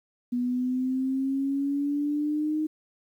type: exponential sweep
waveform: sine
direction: up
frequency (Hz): 243.6 to 311.1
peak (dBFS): -24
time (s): 0.32-2.67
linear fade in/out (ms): 10
effects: 10-bit